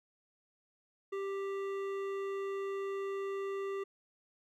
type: tone with hard clipping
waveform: sine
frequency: 392.8 Hz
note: G4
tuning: 4 cents sharp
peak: -37 dBFS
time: 1.12-3.84 s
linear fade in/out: 10 ms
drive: 12 dB
effects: none